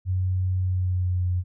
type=tone with pitch glide; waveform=sine; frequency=92.5 to 89.92 Hz; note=F#2 to F#2; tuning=0 to -49 cents; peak=-21 dBFS; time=0.05-1.44 s; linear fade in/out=50 ms; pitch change=-49 cents; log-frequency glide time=0.6-1.27 s; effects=none